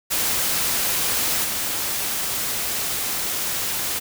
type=noise with level steps; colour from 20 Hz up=white; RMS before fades=-22 / -25 dBFS; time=0.1-4 s; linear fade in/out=20 ms; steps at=1.44 s; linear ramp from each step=5 ms; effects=none